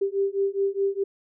sine beating tone pair, 392 / 396.8 Hz, G4 / G4, 0 / +21 cents, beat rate 4.8 Hz, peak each -25 dBFS, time 0.01-1.04 s, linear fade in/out 10 ms, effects none

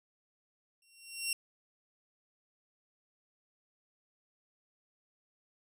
15% pulse tone with exponential growth, 2740 Hz, F7, 34 cents flat, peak -22 dBFS, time 0.82-1.33 s, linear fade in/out 2 ms, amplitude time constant 110 ms, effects none

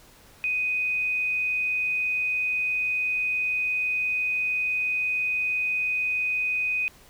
sine tone, 2497 Hz, D#7, 6 cents sharp, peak -23 dBFS, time 0.44-6.88 s, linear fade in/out 0 ms, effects pink hiss -53 dBFS RMS until 7.09 s

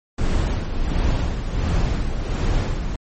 brown noise with tremolo, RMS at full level -18 dBFS, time 0.18-2.96 s, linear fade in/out 5 ms, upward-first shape sine, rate 1.4 Hz, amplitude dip 55%, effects MP3 32 kbps

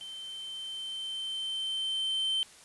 triangle tone with level ramp, 3100 Hz, G7, 20 cents flat, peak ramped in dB -39 to -25 dBFS, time 0.01-2.43 s, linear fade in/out 0 ms, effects white hiss -54 dBFS RMS until 2.64 s + resampled to 24000 Hz

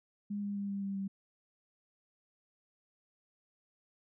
sine tone with pitch steps, 204.3 / 202.4 / 200.6 / 198.71 / 196.89 / 195.07 Hz, G#3 / G#3 / G3 / G3 / G3 / G3, -28 / -44 / +40 / +24 / +8 / -8 cents, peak -34 dBFS, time 0.3-1.08 s, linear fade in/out 10 ms, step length 130 ms, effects none

